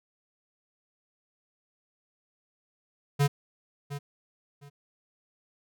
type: tone with echo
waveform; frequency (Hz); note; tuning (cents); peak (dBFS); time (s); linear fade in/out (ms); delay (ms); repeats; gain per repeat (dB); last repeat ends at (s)
square; 142.6; C#3; +49; -21; 3.19-3.28; 20; 710; 2; -13; 4.7
effects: none